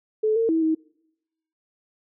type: tone with pitch steps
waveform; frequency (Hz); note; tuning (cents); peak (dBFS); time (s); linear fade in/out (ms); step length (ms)
sine; 433.1 / 454.7 / 324.4 / 317.8; A4 / A#4 / E4 / D#4; -27 / -43 / -28 / +37; -18; 0.23-0.75; 10; 130
effects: noise-tail reverb RT60 0.9 s tail -26 dB re dry